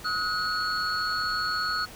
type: tone cluster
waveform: sine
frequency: 1273 / 1458 / 4365 Hz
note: D#6 / F#6 / C#8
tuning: +39 / -26 / -28 cents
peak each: -29 dBFS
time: 0.04-1.86 s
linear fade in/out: 20 ms
effects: tanh soft clip ceiling -19 dBFS + pink hiss -45 dBFS RMS until 1.95 s